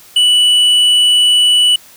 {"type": "tone with hard clipping", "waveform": "sine", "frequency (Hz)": 2960, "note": "F#7", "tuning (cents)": 0, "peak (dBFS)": -8, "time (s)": [0.16, 1.76], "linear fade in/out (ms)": 5, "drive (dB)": 5, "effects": ["white hiss -41 dBFS RMS until 1.96 s"]}